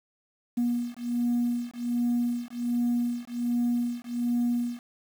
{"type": "beating tone pair", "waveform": "sine", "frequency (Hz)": [239.6, 240.9], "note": ["A#3", "B3"], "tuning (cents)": [48, -43], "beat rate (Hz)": 1.3, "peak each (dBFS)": -27, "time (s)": [0.57, 4.8], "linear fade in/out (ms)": 10, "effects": ["tanh soft clip ceiling -19 dBFS", "8-bit"]}